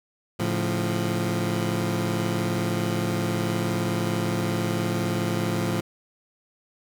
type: chord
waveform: 20% pulse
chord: A augmented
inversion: none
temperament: equal with one note detuned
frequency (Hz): 110 / 141.5 / 174.61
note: A2 / C#3 / E#3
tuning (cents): 0 / +36 / 0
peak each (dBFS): -22 / -28 / -22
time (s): 0.39-5.81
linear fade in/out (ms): 10
effects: none